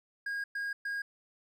triangle tone bursts at uneven times, 1631 Hz, G#6, 32 cents flat, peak -31 dBFS, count 3, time 0.26-0.44 / 0.55-0.73 / 0.85-1.02 s, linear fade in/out 5 ms, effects none

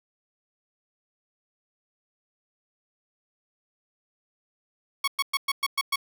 15% pulse tone bursts, 1110 Hz, C#6, 2 cents sharp, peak -16 dBFS, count 7, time 5.04-5.959 s, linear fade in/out 5 ms, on 37 ms, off 110 ms, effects none

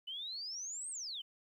sine exponential two-way sweep, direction up then down, 2960 to 8710 to 2960 Hz, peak -40 dBFS, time 0.07-1.22 s, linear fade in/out 10 ms, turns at 0.9 s, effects 12-bit

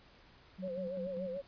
sine tone with tremolo, 186.6 Hz, F#3, 15 cents sharp, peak -40 dBFS, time 0.58-1.38 s, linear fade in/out 20 ms, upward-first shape square, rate 5.1 Hz, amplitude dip 60%
sine tone with vibrato, 536 Hz, C5, 42 cents sharp, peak -37 dBFS, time 0.62-1.42 s, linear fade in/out 20 ms, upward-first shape sine, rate 6.9 Hz, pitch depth 88 cents each way
effects pink hiss -61 dBFS RMS until 1.47 s + resampled to 11025 Hz

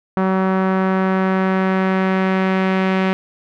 sawtooth tone with low-pass filter sweep, 189.1 Hz, F#3, 38 cents sharp, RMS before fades -17 dBFS, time 0.17-3.13 s, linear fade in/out 0 ms, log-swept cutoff 1300 to 2400 Hz, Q 1.5, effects none

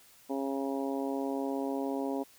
harmonic tone, 136.8 Hz, C#3, 23 cents flat, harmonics 2 / 3 / 4 / 5 / 6 / 7, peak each -33 / -37 / -39 / -41 / -43 / -44 dBFS, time 0.29-2.24 s, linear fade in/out 20 ms, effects white hiss -59 dBFS RMS until 2.38 s

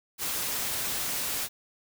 white noise, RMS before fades -31 dBFS, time 0.18-1.49 s, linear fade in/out 50 ms, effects none

